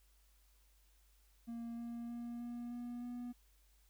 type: tone with pitch steps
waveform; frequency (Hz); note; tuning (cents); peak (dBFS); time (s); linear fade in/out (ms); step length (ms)
triangle; 233.1 / 235.1 / 237.2 / 239.2 / 241.3 / 243.4; A#3 / A#3 / A#3 / A#3 / B3 / B3; 0 / +15 / +30 / +45 / -40 / -25; -40; 1.47-3.33; 20; 310
effects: added 50 Hz sine -67 dBFS peak until 3.89 s + white hiss -74 dBFS RMS until 3.89 s